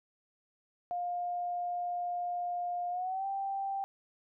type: tone with pitch glide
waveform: sine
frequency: 707 to 784.5 Hz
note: F5 to G5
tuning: +21 to +1 cents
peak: -32 dBFS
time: 0.91-3.84 s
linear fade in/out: 0 ms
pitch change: +180 cents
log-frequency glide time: 2.9-3.26 s
effects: none